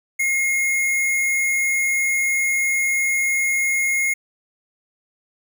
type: tone with sample-and-hold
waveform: sine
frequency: 2143 Hz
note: C7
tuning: 41 cents sharp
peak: -17 dBFS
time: 0.19-4.14 s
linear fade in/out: 10 ms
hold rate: 8820 Hz
effects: none